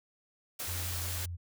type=noise; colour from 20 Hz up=white; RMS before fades=-38 dBFS; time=0.59-1.26 s; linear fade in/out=10 ms
type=tone with vibrato; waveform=sine; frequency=87.2 Hz; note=F2; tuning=2 cents flat; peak=-36 dBFS; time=0.67-1.37 s; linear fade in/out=20 ms; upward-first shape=triangle; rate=5.5 Hz; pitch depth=26 cents each way
effects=none